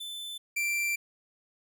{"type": "tone pair in turn", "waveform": "45% pulse", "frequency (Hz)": [3520, 2354], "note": ["A7", "D7"], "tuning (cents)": [0, 3], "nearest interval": "perfect fifth", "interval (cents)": 697, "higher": "first", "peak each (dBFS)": [-37, -27], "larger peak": "second", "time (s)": [[0, 0.38], [0.56, 0.96]], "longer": "second", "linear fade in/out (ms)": 10, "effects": []}